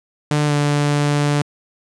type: tone with pitch glide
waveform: sawtooth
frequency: 148.7 to 145.81 Hz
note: D3 to D3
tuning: +22 to -12 cents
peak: -11 dBFS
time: 0.31-1.42 s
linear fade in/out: 2 ms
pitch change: -34 cents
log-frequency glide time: 0.46-0.53 s
effects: resampled to 22050 Hz + 8-bit